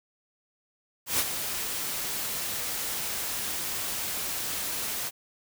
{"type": "noise with ADSR envelope", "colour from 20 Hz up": "white", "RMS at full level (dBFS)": -24, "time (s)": [1.06, 5.11], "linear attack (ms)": 130, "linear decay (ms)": 47, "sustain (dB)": -8, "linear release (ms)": 39, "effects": []}